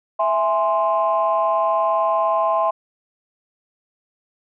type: chord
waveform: sine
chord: E augmented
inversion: none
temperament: equal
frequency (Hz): 659.3 / 830.6 / 1046.5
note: E5 / G#5 / B#5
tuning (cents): 0 / 0 / 0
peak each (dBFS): -19 / -22 / -19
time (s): 0.19-2.71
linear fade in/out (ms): 10
effects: tanh soft clip ceiling -8 dBFS